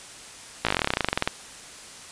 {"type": "slowing click train", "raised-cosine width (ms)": 0.3, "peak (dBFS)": -5, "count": 21, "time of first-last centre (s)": [0.65, 1.275], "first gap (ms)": 17, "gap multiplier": 1.06, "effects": ["white hiss -43 dBFS RMS until 2.11 s", "resampled to 22050 Hz"]}